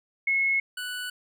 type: tone pair in turn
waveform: sine / 25% pulse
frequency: 2179 / 1483.2 Hz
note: C#7 / F#6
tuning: -30 / +4 cents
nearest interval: perfect fifth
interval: 666 cents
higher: first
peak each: -21 / -28 dBFS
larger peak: first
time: 0.27-0.6 / 0.77-1.1 s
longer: neither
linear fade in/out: 5 ms
effects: none